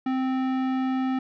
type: tone with tanh clipping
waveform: sine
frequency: 260.8 Hz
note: C4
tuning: 5 cents flat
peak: -25 dBFS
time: 0.06-1.19 s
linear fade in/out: 5 ms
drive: 17 dB
effects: none